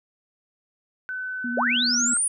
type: tone with pitch glide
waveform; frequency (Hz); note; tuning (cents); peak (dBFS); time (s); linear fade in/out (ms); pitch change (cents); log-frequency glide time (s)
sine; 1511 to 1409.8; F#6 to F6; +36 to +16; -28; 1.09-2.17; 0; -120; 1.86-2
type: tone with vibrato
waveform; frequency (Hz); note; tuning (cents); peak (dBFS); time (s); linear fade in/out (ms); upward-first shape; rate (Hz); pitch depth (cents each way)
sine; 240.8; B3; -44; -27; 1.44-2.14; 5; square; 11; 19
type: linear sweep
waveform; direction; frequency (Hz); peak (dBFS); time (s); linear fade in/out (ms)
sine; up; 417.6 to 9956; -20; 1.57-2.28; 5
effects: none